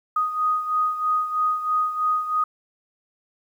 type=beating tone pair; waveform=sine; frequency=1244.5 / 1247.6 Hz; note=D#6 / D#6; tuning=0 / +4 cents; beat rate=3.1 Hz; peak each=-21 / -27 dBFS; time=0.16-2.44 s; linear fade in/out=5 ms; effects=9-bit